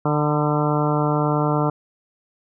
harmonic tone with a mistuned harmonic, 149.4 Hz, D3, 30 cents sharp, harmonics 1 / 2 / 3 / 4 / 5 / 6 / 7 / 8 / 9, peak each -21 / -24 / -26 / -27 / -28 / -29 / -29 / -30 / -31 dBFS, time 0.05-1.7 s, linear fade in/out 5 ms, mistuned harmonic 7, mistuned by -41 cents, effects none

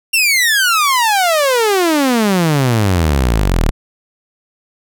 sawtooth exponential sweep, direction down, 2794 to 35.51 Hz, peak -7 dBFS, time 0.13-3.71 s, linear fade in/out 10 ms, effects none

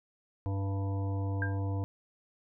harmonic tone, 98 Hz, G2, in tune, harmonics 1 / 3 / 5 / 7 / 9 / 10, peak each -30 / -40 / -44 / -47 / -49 / -50 dBFS, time 0.46-1.84 s, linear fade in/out 0 ms
sine tone with exponential decay, 1600 Hz, G6, 35 cents sharp, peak -28 dBFS, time 1.42-1.59 s, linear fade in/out 2 ms, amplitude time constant 36 ms
effects none

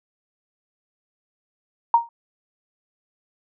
sine tone with exponential decay, 933 Hz, A#5, 1 cent sharp, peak -8 dBFS, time 1.94-2.09 s, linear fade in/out 2 ms, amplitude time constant 32 ms, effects none

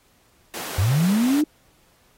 pink high-pass noise, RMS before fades -33 dBFS, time 0.54-1.41 s, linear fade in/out 0 ms, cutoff 310 Hz, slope 12 dB/octave
sine linear sweep, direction up, 84.2 to 311.1 Hz, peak -16 dBFS, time 0.78-1.44 s, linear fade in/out 5 ms
effects pink hiss -60 dBFS RMS until 2.17 s + AAC 48 kbps

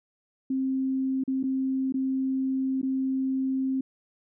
sine tone with dropouts, 264.5 Hz, C4, 19 cents sharp, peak -24 dBFS, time 0.5-3.81 s, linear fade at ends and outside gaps 5 ms, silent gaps 1.238-1.277 / 1.43-1.437 / 1.924-1.941 / 2.816-2.829 s, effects none

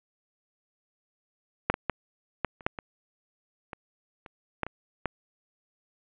clicks, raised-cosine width 0.5 ms, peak -6 / -14 / -10 / -10 / -30 / -9 / -21 / -22 / -29 / -12 / -21 / -12 dBFS, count 12, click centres 1.7 / 1.741 / 1.897 / 2.447 / 2.608 / 2.665 / 2.788 / 3.732 / 4.262 / 4.633 / 4.666 / 5.057 s, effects resampled to 8000 Hz + 8-bit

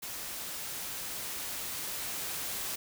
white noise with level ramp, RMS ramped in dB -40 to -36 dBFS, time 0.02-2.76 s, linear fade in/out 10 ms, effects none

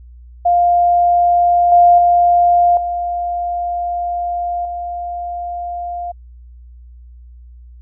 sine tone with level steps, 701 Hz, F5, 6 cents sharp, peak -9 / -5 / -8 / -17 / -21 dBFS, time 0.45-6.12 s, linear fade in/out 10 ms, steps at 1.72 / 1.98 / 2.77 / 4.65 s, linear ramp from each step 2 ms, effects added 60 Hz sine -36 dBFS peak until 7.81 s

